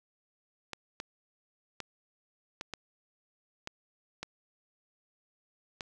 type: clicks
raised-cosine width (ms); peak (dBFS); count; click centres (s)
0.2; -20; 8; 0.733 / 1.001 / 1.803 / 2.611 / 2.737 / 3.674 / 4.23 / 5.808
effects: none